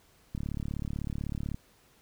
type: click train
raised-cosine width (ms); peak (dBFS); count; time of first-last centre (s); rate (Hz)
5; -22; 44; 0.35-1.544; 36
effects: pink hiss -63 dBFS RMS until 2.01 s